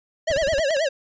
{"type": "tone with vibrato", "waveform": "square", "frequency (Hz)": 596, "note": "D5", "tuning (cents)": 25, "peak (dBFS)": -20, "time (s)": [0.27, 0.89], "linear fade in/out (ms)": 10, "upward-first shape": "sine", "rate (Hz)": 9.4, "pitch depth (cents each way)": 180}
{"type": "noise bursts", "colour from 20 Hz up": "brown", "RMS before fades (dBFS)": -30, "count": 6, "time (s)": [0.3, 0.6], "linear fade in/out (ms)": 5, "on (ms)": 25, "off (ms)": 30}
{"type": "clicks", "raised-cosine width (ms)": 0.2, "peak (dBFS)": -17, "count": 3, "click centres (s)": [0.583, 0.707, 0.767]}
{"effects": ["resampled to 16000 Hz"]}